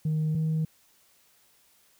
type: tone pair in turn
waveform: sine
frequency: 155.56 / 158.1 Hz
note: D#3 / D#3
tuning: 0 / +28 cents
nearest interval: unison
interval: 28 cents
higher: second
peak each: -22 dBFS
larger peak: neither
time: 0.05-0.35 / 0.35-0.65 s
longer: neither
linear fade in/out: 5 ms
effects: tanh soft clip ceiling -22 dBFS + white hiss -63 dBFS RMS until 1.99 s